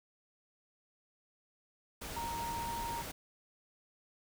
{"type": "tone in noise", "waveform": "sine", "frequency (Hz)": 932.3, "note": "A#5", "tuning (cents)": 0, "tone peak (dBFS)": -37, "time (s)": [2.16, 3.02], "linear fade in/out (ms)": 10, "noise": "pink", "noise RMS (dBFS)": -43, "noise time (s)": [2.01, 3.12], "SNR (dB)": 3, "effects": []}